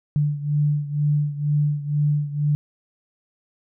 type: beating tone pair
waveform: sine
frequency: 146.83 / 148.93 Hz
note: D3 / D3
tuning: 0 / +25 cents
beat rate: 2.1 Hz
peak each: -20 / -24 dBFS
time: 0.16-2.55 s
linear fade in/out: 0 ms
effects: none